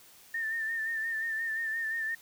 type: tone with vibrato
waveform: sine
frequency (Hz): 1800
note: A6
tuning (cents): +39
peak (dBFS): -30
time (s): 0.34-2.15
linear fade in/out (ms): 5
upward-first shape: sine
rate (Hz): 5.7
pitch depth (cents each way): 44
effects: white hiss -56 dBFS RMS until 2.21 s